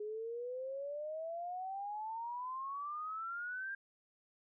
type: exponential sweep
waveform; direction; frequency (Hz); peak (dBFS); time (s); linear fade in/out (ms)
sine; up; 415.7 to 1609; -39; 0-3.75; 5
effects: none